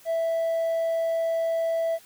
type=tone; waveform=triangle; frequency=659.3 Hz; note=E5; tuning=in tune; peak=-20 dBFS; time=0.05-1.99 s; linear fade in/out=50 ms; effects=tanh soft clip ceiling -17 dBFS + white hiss -53 dBFS RMS until 2.05 s